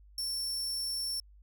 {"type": "tone", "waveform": "sawtooth", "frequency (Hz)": 5430, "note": "F8", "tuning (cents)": -50, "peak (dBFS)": -30, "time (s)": [0.18, 1.2], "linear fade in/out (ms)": 2, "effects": ["added 50 Hz sine -54 dBFS peak until 1.42 s"]}